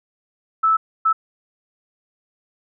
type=tone bursts at uneven times; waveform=sine; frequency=1311 Hz; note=E6; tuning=10 cents flat; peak=-13 dBFS; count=2; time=0.63-0.77 / 1.05-1.13 s; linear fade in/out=10 ms; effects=none